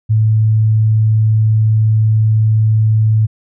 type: tone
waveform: sine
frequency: 109.3 Hz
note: A2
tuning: 11 cents flat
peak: -8 dBFS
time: 0.09-3.27 s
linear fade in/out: 20 ms
effects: none

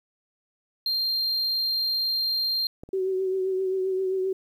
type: tone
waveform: triangle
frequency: 4186 Hz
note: C8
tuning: in tune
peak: -22 dBFS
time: 0.86-2.67 s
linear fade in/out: 2 ms
type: clicks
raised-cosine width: 2 ms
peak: -26 / -32 dBFS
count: 2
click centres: 2.835 / 2.89 s
type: tone with vibrato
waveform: sine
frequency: 378 Hz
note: F#4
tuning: 37 cents sharp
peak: -23 dBFS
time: 2.93-4.33 s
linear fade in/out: 5 ms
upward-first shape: triangle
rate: 7.6 Hz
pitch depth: 35 cents each way
effects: 10-bit

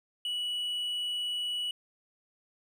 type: tone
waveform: triangle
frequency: 2941 Hz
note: F#7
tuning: 11 cents flat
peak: -29 dBFS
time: 0.25-1.71 s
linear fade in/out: 2 ms
effects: none

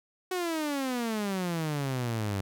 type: exponential sweep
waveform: sawtooth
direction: down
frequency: 374.6 to 95.7 Hz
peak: -25 dBFS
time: 0.31-2.41 s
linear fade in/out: 5 ms
effects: none

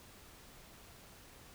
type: silence
effects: pink hiss -57 dBFS RMS until 1.54 s

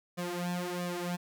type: tone with flanger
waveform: sawtooth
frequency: 176.8 Hz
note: F3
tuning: 22 cents sharp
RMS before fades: -35 dBFS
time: 0.17-1.17 s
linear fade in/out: 20 ms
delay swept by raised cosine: 1.7 to 4.5 ms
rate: 1.5 Hz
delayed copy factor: +0.9
effects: none

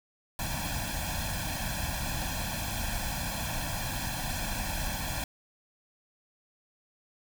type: noise with comb filter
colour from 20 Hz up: pink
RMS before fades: -33 dBFS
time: 0.39-5.24 s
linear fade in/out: 2 ms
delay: 1.2 ms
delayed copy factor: +1
effects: none

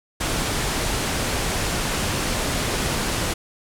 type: low-pass noise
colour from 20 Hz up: pink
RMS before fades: -24 dBFS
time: 0.2-3.34 s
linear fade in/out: 10 ms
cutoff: 11000 Hz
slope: 24 dB/octave
effects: none

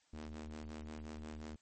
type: ring-modulated tone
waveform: sawtooth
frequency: 77.4 Hz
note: D#2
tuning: 9 cents flat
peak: -38 dBFS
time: 0.13-1.56 s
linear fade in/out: 5 ms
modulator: 152 Hz
effects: white hiss -73 dBFS RMS until 1.61 s + MP3 32 kbps

